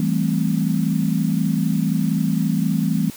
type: chord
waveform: sine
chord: A minor seventh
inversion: second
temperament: equal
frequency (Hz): 164.81 / 196 / 220 / 261.6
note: E3 / G3 / A3 / C4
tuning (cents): 0 / 0 / 0 / 0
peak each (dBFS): -21 / -22 / -23 / -25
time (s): 0-3.1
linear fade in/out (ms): 2
effects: white hiss -40 dBFS RMS until 3.16 s